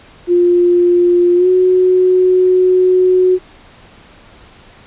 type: tone with pitch glide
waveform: sine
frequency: 351.8 to 367.8 Hz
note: F4 to F#4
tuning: +13 to -10 cents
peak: -7 dBFS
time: 0.27-3.39 s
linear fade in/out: 50 ms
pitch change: +77 cents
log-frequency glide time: 1.36-1.48 s
effects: pink hiss -42 dBFS RMS until 4.86 s + resampled to 8000 Hz